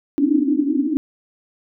pink band-pass noise, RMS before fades -18 dBFS, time 0.18-0.97 s, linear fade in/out 0 ms, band 270 to 310 Hz, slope 96 dB/octave, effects none

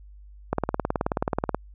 click train, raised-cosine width 1 ms, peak -9 dBFS, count 20, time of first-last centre 0.53-1.546 s, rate 18.7 Hz, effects added 50 Hz sine -44 dBFS peak until 1.74 s

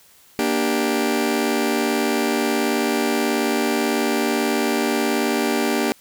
sawtooth chord, G minor, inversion first, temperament just, 235.2 / 294 / 392 Hz, Bb3 / D4 / G4, +16 / +2 / 0 cents, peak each -19 dBFS, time 0.39-5.92 s, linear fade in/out 0 ms, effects white hiss -52 dBFS RMS until 6 s

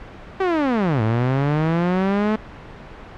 sawtooth linear two-way sweep, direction down then up, 391.5 to 106.8 to 218.4 Hz, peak -13 dBFS, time 0.4-2.36 s, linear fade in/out 5 ms, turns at 1.02 s, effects pink hiss -38 dBFS RMS until 3.17 s + low-pass 2000 Hz 12 dB/octave

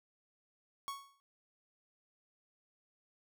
45% pulse tone with exponential decay, 1108.7 Hz, C#6, in tune, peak -36 dBFS, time 0.88-1.2 s, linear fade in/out 0 ms, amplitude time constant 69 ms, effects none

